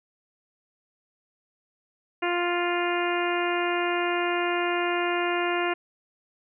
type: harmonic tone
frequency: 350 Hz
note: F4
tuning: 4 cents sharp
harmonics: 1 / 2 / 3 / 4 / 5 / 6 / 7 / 8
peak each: -27 / -30 / -32 / -33 / -34 / -35 / -35 / -36 dBFS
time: 2.22-5.74 s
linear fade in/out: 10 ms
effects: none